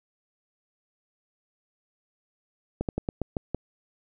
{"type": "slowing click train", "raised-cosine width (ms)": 2, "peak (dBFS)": -14, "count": 7, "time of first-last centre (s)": [2.81, 3.546], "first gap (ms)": 78, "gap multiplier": 1.18, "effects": []}